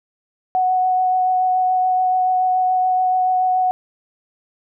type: tone with vibrato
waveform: sine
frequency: 740 Hz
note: F#5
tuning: in tune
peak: -14 dBFS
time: 0.55-3.71 s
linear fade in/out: 0 ms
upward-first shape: sine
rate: 7 Hz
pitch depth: 10 cents each way
effects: none